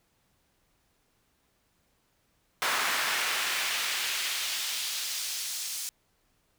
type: noise with high-pass filter sweep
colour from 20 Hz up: brown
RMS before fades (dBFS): -31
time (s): 2.62-5.89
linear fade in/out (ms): 0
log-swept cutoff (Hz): 1300 to 6200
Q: 0.99
effects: pink hiss -71 dBFS RMS until 6.58 s